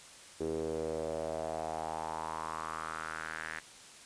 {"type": "tone with band-pass filter sweep", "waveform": "sawtooth", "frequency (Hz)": 79.9, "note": "D#2", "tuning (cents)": 47, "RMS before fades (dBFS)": -38, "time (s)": [0.4, 3.6], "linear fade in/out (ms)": 10, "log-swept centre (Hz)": [390, 1800], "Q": 4.4, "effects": ["white hiss -53 dBFS RMS until 4.05 s", "resampled to 22050 Hz"]}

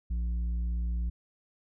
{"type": "tone with tanh clipping", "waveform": "triangle", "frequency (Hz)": 58.4, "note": "A#1", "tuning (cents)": 4, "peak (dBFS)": -29, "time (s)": [0.1, 1.1], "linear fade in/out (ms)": 10, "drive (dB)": 10, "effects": []}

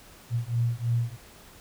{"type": "beating tone pair", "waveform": "sine", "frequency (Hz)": [116.54, 119.64], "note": ["A#2", "A#2"], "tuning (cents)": [0, 45], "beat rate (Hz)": 3.1, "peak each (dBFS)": -27, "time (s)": [0.3, 1.17], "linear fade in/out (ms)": 50, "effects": ["pink hiss -51 dBFS RMS until 1.6 s"]}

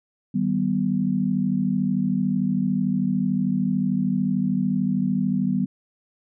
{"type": "chord", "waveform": "sine", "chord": "Eb augmented", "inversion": "none", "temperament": "equal with one note detuned", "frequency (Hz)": [155.56, 193.52, 246.9], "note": ["Eb3", "G3", "B3"], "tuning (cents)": [0, -22, 0], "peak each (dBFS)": [-28, -22, -24], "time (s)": [0.34, 5.66], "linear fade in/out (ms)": 10, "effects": []}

